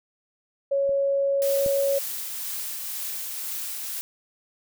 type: tone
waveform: sine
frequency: 554.4 Hz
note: C#5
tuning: in tune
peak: -20 dBFS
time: 0.71-1.99 s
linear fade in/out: 10 ms
type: clicks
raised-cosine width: 3 ms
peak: -32 / -22 dBFS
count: 2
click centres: 0.893 / 1.662 s
type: noise with tremolo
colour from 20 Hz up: blue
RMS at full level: -31 dBFS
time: 1.42-4.01 s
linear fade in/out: 0 ms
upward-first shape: triangle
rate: 2 Hz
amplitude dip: 25%
effects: none